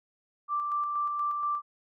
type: tone with tremolo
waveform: sine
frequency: 1175 Hz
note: D6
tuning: 1 cent sharp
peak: -26 dBFS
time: 0.48-1.62 s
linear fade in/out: 50 ms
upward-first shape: square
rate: 4.2 Hz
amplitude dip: 30%
effects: none